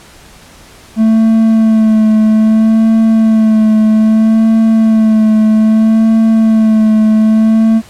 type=tone with vibrato; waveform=triangle; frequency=220 Hz; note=A3; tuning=in tune; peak=-3 dBFS; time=0.96-7.82 s; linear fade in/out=50 ms; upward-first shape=sine; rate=0.62 Hz; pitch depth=25 cents each way; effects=pink hiss -38 dBFS RMS until 7.89 s + low-pass 11000 Hz 12 dB/octave